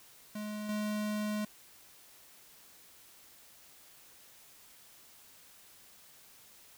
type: tone with level steps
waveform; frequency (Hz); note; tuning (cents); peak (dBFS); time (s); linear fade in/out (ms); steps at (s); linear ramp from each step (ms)
square; 210.8; G#3; +26; -38 / -33; 0.35-1.45; 5; 0.69; 2
effects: white hiss -58 dBFS RMS until 6.77 s